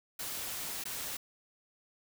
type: noise with dropouts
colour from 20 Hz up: white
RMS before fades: -39 dBFS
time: 0.19-1.17 s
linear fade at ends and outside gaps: 5 ms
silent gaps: 0.839-0.854 s
effects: none

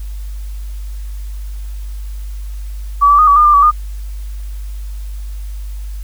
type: tone with pitch steps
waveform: sine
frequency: 1145 / 1158 / 1236 / 1143 / 1211 / 1193 / 1143 / 1219 Hz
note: D6 / D6 / D#6 / D6 / D#6 / D6 / D6 / D#6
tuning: -44 / -25 / -12 / -47 / -47 / +27 / -47 / -36 cents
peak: -5 dBFS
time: 3.01-3.714 s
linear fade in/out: 20 ms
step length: 88 ms
effects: added 50 Hz sine -22 dBFS peak until 6.03 s + white hiss -45 dBFS RMS until 6.03 s

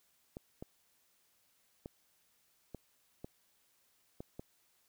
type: clicks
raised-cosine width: 2 ms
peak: -30 dBFS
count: 7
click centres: 0.369 / 0.625 / 1.859 / 2.747 / 3.245 / 4.205 / 4.395 s
effects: white hiss -73 dBFS RMS until 4.88 s

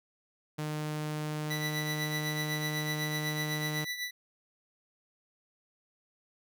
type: tone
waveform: sawtooth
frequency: 152.2 Hz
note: D#3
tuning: 38 cents flat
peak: -29 dBFS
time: 0.58-3.85 s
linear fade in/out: 10 ms
type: tone with tremolo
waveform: 25% pulse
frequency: 1973 Hz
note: B6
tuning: 2 cents flat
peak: -28 dBFS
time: 1.5-4.11 s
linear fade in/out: 10 ms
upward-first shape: triangle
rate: 8 Hz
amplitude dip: 70%
effects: none

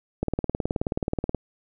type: click train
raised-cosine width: 2 ms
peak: -11 dBFS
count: 22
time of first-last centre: 0.23-1.347 s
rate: 18.8 Hz
effects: none

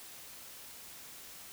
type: silence
effects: white hiss -50 dBFS RMS until 1.52 s

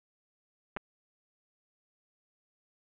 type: clicks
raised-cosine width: 0.5 ms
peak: -21 dBFS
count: 2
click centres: 0.765 / 0.77 s
effects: resampled to 8000 Hz + 10-bit

